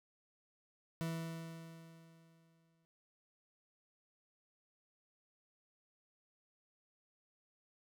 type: tone with exponential decay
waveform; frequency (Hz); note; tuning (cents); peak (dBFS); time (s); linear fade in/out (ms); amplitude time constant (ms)
40% pulse; 164.2; E3; -6; -35; 1.01-2.85; 0; 400
effects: none